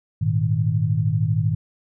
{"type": "chord", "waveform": "sine", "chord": "Ab suspended second", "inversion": "none", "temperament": "equal", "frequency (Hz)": [103.83, 116.54, 155.56], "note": ["Ab2", "Bb2", "Eb3"], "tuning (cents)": [0, 0, 0], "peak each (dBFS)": -22, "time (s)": [0.21, 1.55], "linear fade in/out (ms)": 10, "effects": []}